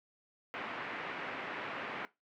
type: low-pass noise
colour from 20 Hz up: white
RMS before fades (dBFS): -41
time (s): 0.54-2.05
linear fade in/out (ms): 0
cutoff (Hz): 2300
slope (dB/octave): 24
effects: noise-tail reverb RT60 0.2 s tail -18 dB re dry + high-pass 200 Hz 12 dB/octave